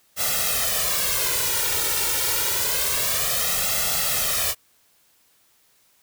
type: noise with flanger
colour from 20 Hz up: white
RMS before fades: -23 dBFS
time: 0.16-4.55 s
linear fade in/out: 50 ms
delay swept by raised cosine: 1.5 to 2.19 ms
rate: 0.27 Hz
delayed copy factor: +0.85
effects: white hiss -61 dBFS RMS until 6.02 s